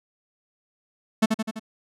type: tone with echo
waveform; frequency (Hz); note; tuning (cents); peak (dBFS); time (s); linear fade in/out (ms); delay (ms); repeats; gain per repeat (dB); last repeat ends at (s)
45% pulse; 220; A3; 0; -15; 1.22-1.26; 10; 84; 4; -4; 1.596
effects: low-pass 11000 Hz 12 dB/octave